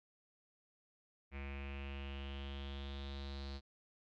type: tone with low-pass filter sweep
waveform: square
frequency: 69.2 Hz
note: C#2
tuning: 2 cents flat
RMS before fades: -45 dBFS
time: 1.31-3.61 s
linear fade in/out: 50 ms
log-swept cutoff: 2300 to 4300 Hz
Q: 6
effects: none